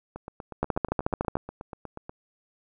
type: two click trains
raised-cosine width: 1 ms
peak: -23 / -10 dBFS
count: 17 / 11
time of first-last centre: 0.16-2.095 / 0.63-1.355 s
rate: 8.27 / 13.8 Hz
effects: none